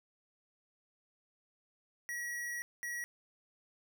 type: tone bursts at uneven times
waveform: square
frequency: 1917 Hz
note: A#6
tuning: 48 cents sharp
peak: -38 dBFS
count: 2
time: 2.09-2.62 / 2.83-3.04 s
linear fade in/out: 0 ms
effects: none